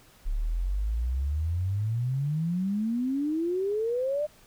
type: exponential sweep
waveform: sine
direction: up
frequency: 33.97 to 612 Hz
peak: -25 dBFS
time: 0.25-4.27 s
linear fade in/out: 20 ms
effects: pink hiss -57 dBFS RMS until 4.46 s